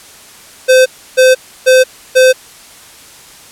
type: tone bursts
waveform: square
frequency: 515 Hz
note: C5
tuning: 28 cents flat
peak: -4 dBFS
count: 4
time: 0.68-2.33 s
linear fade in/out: 20 ms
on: 180 ms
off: 310 ms
effects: white hiss -37 dBFS RMS until 3.51 s + low-pass 11000 Hz 12 dB/octave